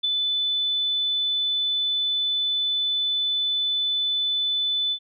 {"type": "tone with ADSR envelope", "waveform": "sine", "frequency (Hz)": 3500, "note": "A7", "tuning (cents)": -10, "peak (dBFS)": -17, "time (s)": [0.03, 4.99], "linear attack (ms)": 18, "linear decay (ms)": 4, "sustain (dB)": -4, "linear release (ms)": 73, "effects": []}